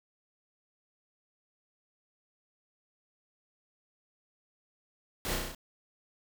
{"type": "noise with echo", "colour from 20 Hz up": "pink", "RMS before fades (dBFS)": -35, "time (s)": [5.25, 5.35], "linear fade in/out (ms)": 0, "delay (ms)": 33, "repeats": 6, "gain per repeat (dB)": -2, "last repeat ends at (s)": 5.548, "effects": []}